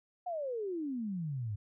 sine exponential sweep, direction down, 740 to 98 Hz, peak -34 dBFS, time 0.26-1.56 s, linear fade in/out 10 ms, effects none

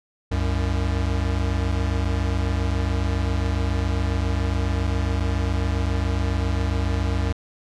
square tone pair together, 65.21 / 92.5 Hz, C2 / F#2, -5 / 0 cents, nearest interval tritone, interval 605 cents, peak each -24 dBFS, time 0.31-7.33 s, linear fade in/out 10 ms, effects low-pass 6000 Hz 12 dB/octave

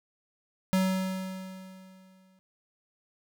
square tone with exponential decay, 188.2 Hz, F#3, 30 cents sharp, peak -22 dBFS, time 0.73-2.39 s, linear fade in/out 0 ms, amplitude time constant 360 ms, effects none

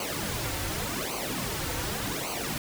pink noise with flanger, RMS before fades -32 dBFS, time 0-2.58 s, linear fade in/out 2 ms, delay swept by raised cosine 0.56 to 4.96 ms, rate 0.87 Hz, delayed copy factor -0.8, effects none

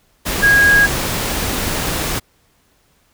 sine tone in noise, 1642 Hz, G#6, 20 cents flat, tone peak -8 dBFS, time 0.42-0.87 s, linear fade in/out 20 ms, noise pink, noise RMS -20 dBFS, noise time 0.25-2.2 s, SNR +9 dB, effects pink hiss -58 dBFS RMS until 3.13 s

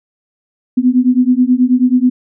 sine beating tone pair, 246.5 / 255.8 Hz, B3 / C4, -3 / -39 cents, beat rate 9.3 Hz, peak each -11 dBFS, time 0.77-2.1 s, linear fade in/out 10 ms, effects none

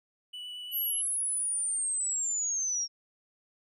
triangle tone with vibrato, 2960 Hz, F#7, in tune, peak -37 dBFS, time 0.33-1.02 s, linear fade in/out 10 ms, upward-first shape triangle, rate 8.9 Hz, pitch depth 10 cents each way
sine linear sweep, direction down, 11840 to 5510 Hz, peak -28 dBFS, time 0.71-2.88 s, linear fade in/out 50 ms
effects none

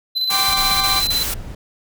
triangle tone with tremolo, 4039 Hz, B7, 38 cents sharp, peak -15 dBFS, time 0.15-1.24 s, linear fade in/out 20 ms, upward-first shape square, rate 16 Hz, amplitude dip 40%
sawtooth chord, G suspended fourth, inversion none, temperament equal with one note detuned, 778.1 / 1046.5 / 1174.7 Hz, G5 / C6 / D6, -13 / 0 / 0 cents, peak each -20 / -23 / -19 dBFS, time 0.29-1.03 s, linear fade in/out 50 ms
white noise bursts, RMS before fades -24 dBFS, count 4, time 0.3-1.341 s, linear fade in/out 5 ms, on 240 ms, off 27 ms
brown noise, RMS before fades -30 dBFS, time 0.48-1.55 s, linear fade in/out 5 ms
effects none

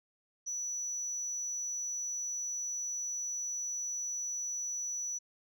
sine tone, 5920 Hz, F#8, in tune, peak -32 dBFS, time 0.46-5.19 s, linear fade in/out 20 ms, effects tanh soft clip ceiling -33 dBFS

